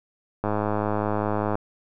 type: click train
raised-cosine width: 1 ms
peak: -11 dBFS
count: 118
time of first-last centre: 0.44-1.554 s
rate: 105 Hz
effects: none